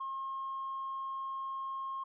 sine tone, 1074 Hz, C6, 45 cents sharp, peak -35 dBFS, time 0-2.04 s, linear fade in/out 10 ms, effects tanh soft clip ceiling -32 dBFS

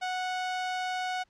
sawtooth tone, 737 Hz, F#5, 7 cents flat, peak -26 dBFS, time 0.01-1.24 s, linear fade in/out 20 ms, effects pink hiss -70 dBFS RMS until 1.29 s + low-pass 5000 Hz 12 dB/octave

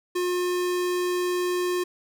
square tone, 358.2 Hz, F4, 44 cents sharp, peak -24 dBFS, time 0.15-1.84 s, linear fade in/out 10 ms, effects none

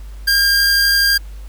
45% pulse tone pair together, 1612 / 4764 Hz, G6 / D8, +48 / +24 cents, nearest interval octave + perfect fifth, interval 1876 cents, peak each -14 / -14 dBFS, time 0.27-1.18 s, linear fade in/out 10 ms, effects added 50 Hz sine -29 dBFS peak until 1.48 s + pink hiss -48 dBFS RMS until 1.48 s

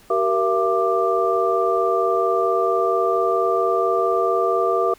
sine tone cluster, 384.2 / 468.6 / 673 / 1183 Hz, G4 / A#4 / E5 / D6, -35 / +9 / +36 / +12 cents, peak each -22 dBFS, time 0.1-4.94 s, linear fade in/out 5 ms, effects pink hiss -51 dBFS RMS until 4.98 s

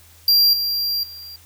square tone with level steps, 4750 Hz, D8, 19 cents sharp, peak -12 / -20 / -35 dBFS, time 0.28-1.36 s, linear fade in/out 2 ms, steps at 0.53 / 1.03 s, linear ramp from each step 5 ms, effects added 83 Hz sine -50 dBFS peak until 1.45 s + white hiss -50 dBFS RMS until 1.45 s

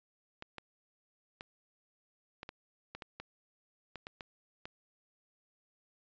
clicks, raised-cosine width 0.3 ms, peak -27 dBFS, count 12, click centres 0.424 / 0.583 / 1.409 / 2.431 / 2.491 / 2.95 / 3.022 / 3.2 / 3.957 / 4.069 / 4.208 / 4.655 s, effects resampled to 16000 Hz

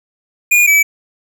square tone pair in turn, 2435 / 2298 Hz, D#7 / D7, -38 / -38 cents, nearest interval minor second, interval 100 cents, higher first, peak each -8 dBFS, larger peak neither, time 0.51-0.67 / 0.67-0.83 s, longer neither, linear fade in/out 10 ms, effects none

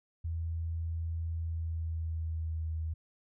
sine tone with pitch glide, 82.41 to 80.06 Hz, E2 to D#2, 0 to +50 cents, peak -32 dBFS, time 0.24-2.94 s, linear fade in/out 10 ms, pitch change -50 cents, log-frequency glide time 1.37-2.71 s, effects none

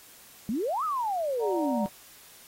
sine exponential two-way sweep, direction up then down, 198.7 to 1318.5 to 198.7 Hz, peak -26 dBFS, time 0.49-1.86 s, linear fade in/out 0 ms, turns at 0.84 s
sine chord, D augmented, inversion none, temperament equal, 587.3 / 740 / 932.3 Hz, D5 / F#5 / A#5, 0 / 0 / 0 cents, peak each -31 / -36 / -33 dBFS, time 1.39-1.89 s, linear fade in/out 50 ms
effects white hiss -52 dBFS RMS until 2.47 s + AAC 48 kbps

